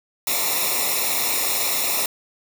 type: noise with comb filter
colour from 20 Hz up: white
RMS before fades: -22 dBFS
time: 0.27-2.06 s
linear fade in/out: 2 ms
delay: 0.64 ms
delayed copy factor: -1
effects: none